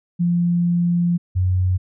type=tone pair in turn; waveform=sine; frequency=173.5 / 91.91 Hz; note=F3 / F#2; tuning=-11 / -11 cents; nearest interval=major seventh; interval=1100 cents; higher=first; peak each=-15 dBFS; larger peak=neither; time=0.19-1.18 / 1.35-1.78 s; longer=first; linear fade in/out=20 ms; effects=none